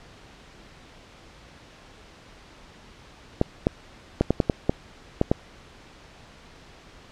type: clicks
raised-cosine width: 2 ms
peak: -5 dBFS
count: 9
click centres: 3.414 / 3.669 / 4.21 / 4.306 / 4.402 / 4.498 / 4.695 / 5.214 / 5.315 s
effects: pink hiss -49 dBFS RMS until 7.11 s + low-pass 5000 Hz 12 dB/octave